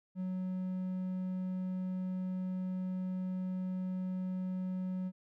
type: tone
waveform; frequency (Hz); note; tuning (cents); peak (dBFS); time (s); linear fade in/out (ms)
triangle; 185; F#3; 0; -32; 0.15-5.12; 50
effects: none